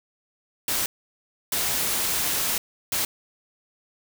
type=noise bursts at uneven times; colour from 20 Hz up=white; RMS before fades=-25 dBFS; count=3; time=0.68-0.86 / 1.52-2.58 / 2.92-3.05 s; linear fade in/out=2 ms; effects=none